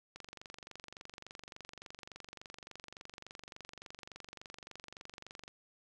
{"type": "click train", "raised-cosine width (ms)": 0.2, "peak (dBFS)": -30, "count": 126, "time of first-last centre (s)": [0.16, 5.479], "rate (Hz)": 23.5, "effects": []}